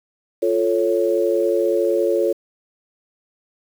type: chord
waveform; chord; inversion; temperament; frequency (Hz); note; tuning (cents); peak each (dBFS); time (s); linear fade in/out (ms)
sine; F augmented; none; equal; 349.2 / 440 / 554.4; F4 / A4 / C#5; 0 / 0 / 0; -20; 0.42-2.33; 10
effects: 7-bit